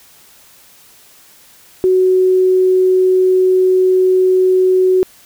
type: tone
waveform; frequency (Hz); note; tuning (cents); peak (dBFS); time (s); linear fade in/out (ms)
sine; 371.6; F#4; +7; -8; 1.84-5.03; 0
effects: white hiss -45 dBFS RMS until 5.25 s